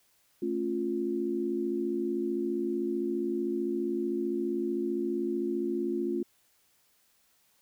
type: chord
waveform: sine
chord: A augmented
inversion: none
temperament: equal with one note detuned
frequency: 220 / 273.8 / 349.2 Hz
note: A3 / C#4 / E#4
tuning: 0 / -21 / 0 cents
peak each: -35 / -34 / -30 dBFS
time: 0.42-6.23 s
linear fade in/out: 5 ms
effects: white hiss -68 dBFS RMS until 7.61 s